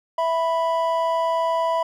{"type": "tone pair together", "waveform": "triangle", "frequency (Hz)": [659.3, 987.8], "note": ["E5", "B5"], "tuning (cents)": [0, 0], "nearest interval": "perfect fifth", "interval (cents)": 700, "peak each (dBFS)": -20, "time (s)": [0.18, 1.83], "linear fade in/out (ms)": 5, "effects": []}